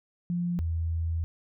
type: tone pair in turn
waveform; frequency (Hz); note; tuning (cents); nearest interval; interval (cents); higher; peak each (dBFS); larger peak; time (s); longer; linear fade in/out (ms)
sine; 174.61 / 82.4; F3 / E2; 0 / 0; octave + minor second; 1300; first; -26; neither; 0.3-0.59 / 0.59-1.24; second; 0
effects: none